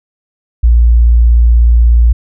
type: tone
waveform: sine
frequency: 58.27 Hz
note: A#1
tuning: in tune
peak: -3 dBFS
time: 0.63-2.13 s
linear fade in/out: 10 ms
effects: none